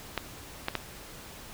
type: clicks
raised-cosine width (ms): 0.3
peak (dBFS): -12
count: 3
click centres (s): 0.177 / 0.684 / 0.753
effects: pink hiss -46 dBFS RMS until 1.53 s